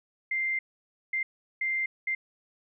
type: tone bursts at uneven times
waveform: sine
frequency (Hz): 2093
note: C7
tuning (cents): 0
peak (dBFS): -26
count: 4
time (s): 0.31-0.59 / 1.13-1.23 / 1.61-1.86 / 2.07-2.15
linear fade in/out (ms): 5
effects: none